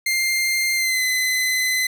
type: tone with pitch glide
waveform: sawtooth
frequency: 2104 to 2029 Hz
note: C7 to B6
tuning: +9 to +46 cents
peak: -15 dBFS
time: 0.06-1.87 s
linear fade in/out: 5 ms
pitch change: -63 cents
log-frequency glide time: 0.74-1.03 s
effects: none